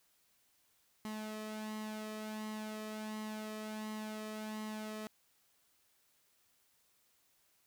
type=tone with flanger; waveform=sawtooth; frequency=215.4 Hz; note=A3; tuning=37 cents flat; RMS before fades=-43 dBFS; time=1.05-5.07 s; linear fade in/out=0 ms; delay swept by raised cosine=0.98 to 1.63 ms; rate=1.4 Hz; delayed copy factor=+0.55; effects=white hiss -73 dBFS RMS until 7.66 s